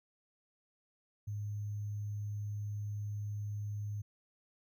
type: tone with sample-and-hold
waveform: sine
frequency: 103.83 Hz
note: G#2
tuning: in tune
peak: -36 dBFS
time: 1.27-4.02 s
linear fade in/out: 10 ms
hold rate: 6300 Hz
effects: none